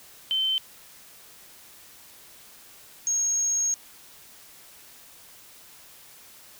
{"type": "tone pair in turn", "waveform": "sine", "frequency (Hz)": [3086, 6539], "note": ["G7", "G#8"], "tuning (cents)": [-28, -28], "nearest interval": "octave + minor second", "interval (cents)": 1300, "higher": "second", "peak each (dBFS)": -22, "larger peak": "neither", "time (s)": [[0.31, 0.58], [3.07, 3.74]], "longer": "second", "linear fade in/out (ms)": 0, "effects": ["white hiss -50 dBFS RMS until 6.59 s"]}